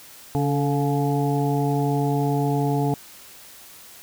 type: harmonic tone with a mistuned harmonic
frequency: 141.5 Hz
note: C#3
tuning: 36 cents sharp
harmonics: 1 / 2 / 3 / 5 / 6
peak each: -22 / -25 / -27 / -29 / -30 dBFS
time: 0.35-2.94 s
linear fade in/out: 0 ms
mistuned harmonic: 3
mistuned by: +46 cents
effects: white hiss -45 dBFS RMS until 4.02 s